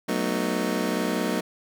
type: chord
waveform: 25% pulse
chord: B dominant seventh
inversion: second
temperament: just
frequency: 185.21 / 222.2 / 246.9 / 308.7 Hz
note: F#3 / A3 / B3 / D#4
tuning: +2 / +17 / 0 / -14 cents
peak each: -26 dBFS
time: 0.08-1.41 s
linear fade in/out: 10 ms
effects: none